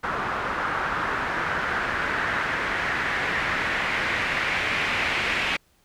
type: noise with low-pass filter sweep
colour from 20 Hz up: white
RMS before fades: -26 dBFS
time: 0.03-5.57 s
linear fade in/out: 10 ms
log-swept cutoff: 1300 to 2400 Hz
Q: 2.4
effects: pink hiss -63 dBFS RMS until 5.84 s